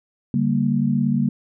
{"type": "chord", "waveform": "sine", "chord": "G minor", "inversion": "second", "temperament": "equal with one note detuned", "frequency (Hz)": [143.81, 196, 233.1], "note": ["D3", "G3", "Bb3"], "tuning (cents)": [-36, 0, 0], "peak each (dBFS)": [-22, -22, -20], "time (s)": [0.34, 1.29], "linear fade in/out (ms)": 2, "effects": []}